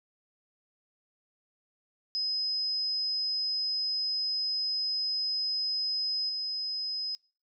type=tone with level steps; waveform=sine; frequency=5060 Hz; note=D#8; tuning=28 cents sharp; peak=-28 / -31 dBFS; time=2.15-7.15 s; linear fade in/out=0 ms; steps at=6.29 s; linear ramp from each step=2 ms; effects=noise-tail reverb RT60 0.4 s tail -25 dB re dry